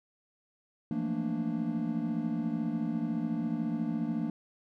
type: tone cluster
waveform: triangle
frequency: 167.5 / 177.8 / 218.4 / 232.5 / 294.5 Hz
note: E3 / F3 / A3 / A#3 / D4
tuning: +28 / +31 / -13 / -4 / +5 cents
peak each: -35 / -40 / -35 / -31 / -34 dBFS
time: 0.91-4.3 s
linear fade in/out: 2 ms
effects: none